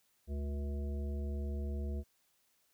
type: harmonic tone with a mistuned harmonic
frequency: 71.9 Hz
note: D2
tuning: 36 cents flat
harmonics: 1 / 3 / 5 / 7 / 9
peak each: -35 / -45 / -49 / -52 / -54 dBFS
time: 0.27-2.04 s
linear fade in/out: 50 ms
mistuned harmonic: 7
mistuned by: -80 cents
effects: white hiss -74 dBFS RMS until 2.73 s